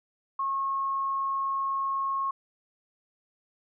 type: tone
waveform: sine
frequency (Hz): 1088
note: C#6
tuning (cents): -33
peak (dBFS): -26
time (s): 0.39-2.31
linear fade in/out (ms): 5
effects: none